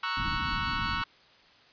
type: chord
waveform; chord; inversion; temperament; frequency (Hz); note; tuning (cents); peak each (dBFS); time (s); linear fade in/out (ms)
sawtooth; F# dominant seventh; first; equal; 932.3 / 1108.7 / 1318.5 / 1480; A#5 / C#6 / E6 / F#6; 0 / 0 / 0 / 0; -34 / -30 / -31 / -30; 0.03-1.04; 5
type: low-pass noise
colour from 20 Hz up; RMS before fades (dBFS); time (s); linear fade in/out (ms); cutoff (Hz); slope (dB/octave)
pink; -36; 0.17-1.02; 2; 310; 96
effects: white hiss -58 dBFS RMS until 1.72 s + resampled to 11025 Hz